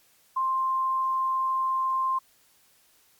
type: tone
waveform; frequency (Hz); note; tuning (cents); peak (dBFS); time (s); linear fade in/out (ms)
sine; 1051; C6; +7; -23; 0.36-2.19; 10
effects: white hiss -62 dBFS RMS until 3.19 s + Opus 48 kbps